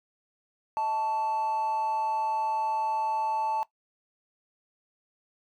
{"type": "tone with amplitude modulation", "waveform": "triangle", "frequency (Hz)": 880, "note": "A5", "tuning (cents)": 0, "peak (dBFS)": -20, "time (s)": [0.77, 3.63], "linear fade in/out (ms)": 0, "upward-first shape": "sine", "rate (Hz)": 244, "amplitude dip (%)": 60, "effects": ["noise-tail reverb RT60 0.1 s tail -19 dB re dry", "tanh soft clip ceiling -20 dBFS"]}